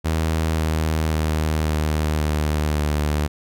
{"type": "tone with pitch steps", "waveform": "sawtooth", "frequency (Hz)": [80, 78.94, 77.9, 76.87, 75.86, 74.86], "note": ["D#2", "D#2", "D#2", "D#2", "D#2", "D2"], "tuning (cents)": [49, 26, 3, -20, -43, 34], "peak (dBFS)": -15, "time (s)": [0.04, 3.28], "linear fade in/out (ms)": 20, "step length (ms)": 540, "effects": []}